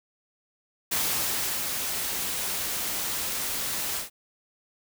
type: noise with ADSR envelope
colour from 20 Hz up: white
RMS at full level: -26 dBFS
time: 0.91-4.1 s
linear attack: 13 ms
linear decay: 730 ms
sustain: -4 dB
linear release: 130 ms
effects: none